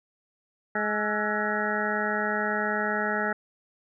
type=harmonic tone with a mistuned harmonic; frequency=210.7 Hz; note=G#3; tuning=25 cents sharp; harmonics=1 / 2 / 3 / 4 / 6 / 7 / 8 / 9; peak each=-33 / -33 / -33 / -33 / -33 / -33 / -33 / -33 dBFS; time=0.75-3.33 s; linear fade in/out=5 ms; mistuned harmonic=6; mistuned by=+96 cents; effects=none